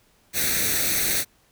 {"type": "noise with comb filter", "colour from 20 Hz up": "white", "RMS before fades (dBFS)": -23, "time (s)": [0.33, 1.25], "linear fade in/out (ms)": 50, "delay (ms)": 0.49, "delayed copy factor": 0.7, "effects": ["pink hiss -61 dBFS RMS until 1.51 s"]}